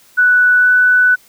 sine tone with pitch glide, 1482 to 1491.4 Hz, F#6 to F#6, +2 to +13 cents, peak -7 dBFS, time 0.17-1.16 s, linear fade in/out 20 ms, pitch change +11 cents, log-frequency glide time 0.58-0.68 s, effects white hiss -48 dBFS RMS until 1.28 s

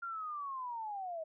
sine linear sweep, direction down, 1400 to 622.3 Hz, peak -38 dBFS, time 0.02-1.24 s, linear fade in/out 10 ms, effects none

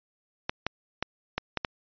clicks, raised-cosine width 0.3 ms, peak -11 dBFS, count 6, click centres 0.495 / 0.666 / 1.026 / 1.38 / 1.573 / 1.648 s, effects resampled to 11025 Hz

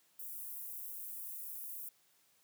pink high-pass noise, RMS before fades -45 dBFS, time 0.19-1.89 s, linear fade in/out 5 ms, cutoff 12000 Hz, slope 24 dB/octave, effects white hiss -71 dBFS RMS until 2.43 s + high-pass 100 Hz 12 dB/octave

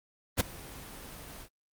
pink noise with ADSR envelope, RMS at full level -23 dBFS, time 0.37-1.49 s, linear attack 34 ms, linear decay 9 ms, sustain -22 dB, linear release 77 ms, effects Opus 24 kbps

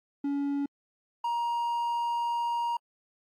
triangle tone pair in turn, 282.5 / 943.1 Hz, C#4 / A#5, +33 / +20 cents, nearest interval octave + major sixth, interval 2087 cents, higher second, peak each -25 dBFS, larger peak neither, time 0.24-0.66 / 1.24-2.77 s, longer second, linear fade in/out 5 ms, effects AAC 64 kbps

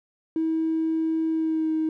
triangle tone with pitch glide, 321.7 to 315.8 Hz, E4 to D#4, -42 to +26 cents, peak -18 dBFS, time 0.36-1.89 s, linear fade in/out 2 ms, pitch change -32 cents, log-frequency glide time 1.31-1.71 s, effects tanh soft clip ceiling -19 dBFS

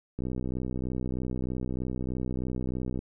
click train, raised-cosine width 3 ms, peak -20 dBFS, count 178, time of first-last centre 0.19-2.991 s, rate 63.2 Hz, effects none

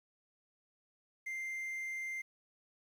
triangle tone with quantisation, 2093 Hz, C7, in tune, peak -36 dBFS, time 1.26-2.22 s, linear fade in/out 10 ms, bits 11, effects none

